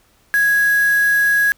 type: tone with quantisation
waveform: sine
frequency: 1661.2 Hz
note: G#6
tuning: in tune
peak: -12 dBFS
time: 0.34-1.52 s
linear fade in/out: 0 ms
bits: 4
effects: pink hiss -56 dBFS RMS until 1.57 s